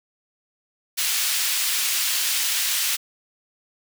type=high-pass noise; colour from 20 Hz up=pink; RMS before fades=-23 dBFS; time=0.97-2.97 s; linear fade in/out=20 ms; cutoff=2700 Hz; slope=12 dB/octave; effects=none